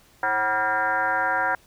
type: tone with frequency modulation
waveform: sine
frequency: 1180 Hz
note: D6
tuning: 8 cents sharp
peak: -20 dBFS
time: 0.23-1.55 s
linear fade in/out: 2 ms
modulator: 214 Hz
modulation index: 2.6
effects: pink hiss -56 dBFS RMS until 1.66 s